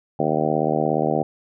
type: harmonic tone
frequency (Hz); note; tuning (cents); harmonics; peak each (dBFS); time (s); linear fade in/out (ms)
77; D#2; -17; 2 / 3 / 4 / 5 / 6 / 7 / 8 / 9 / 10; -27 / -27 / -27 / -27 / -27 / -27 / -27 / -27 / -27; 0.19-1.23; 5
effects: none